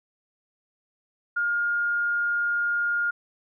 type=tone; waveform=sine; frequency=1417 Hz; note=F6; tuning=25 cents sharp; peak=-22 dBFS; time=1.36-3.11 s; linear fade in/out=10 ms; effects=none